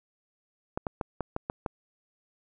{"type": "clicks", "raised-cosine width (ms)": 1, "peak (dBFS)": -16, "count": 7, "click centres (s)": [0.775, 0.868, 1.012, 1.207, 1.364, 1.499, 1.662], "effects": []}